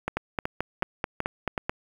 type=two click trains; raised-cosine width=0.5 ms; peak=-11 / -12 dBFS; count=8 / 5; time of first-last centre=0.17-1.695 / 0.08-1.578 s; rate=4.59 / 2.67 Hz; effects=7-bit